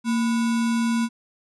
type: tone with sample-and-hold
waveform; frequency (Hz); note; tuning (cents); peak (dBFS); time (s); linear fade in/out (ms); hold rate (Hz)
sine; 230.4; A#3; -20; -19; 0.04-1.09; 50; 1225
effects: resampled to 24000 Hz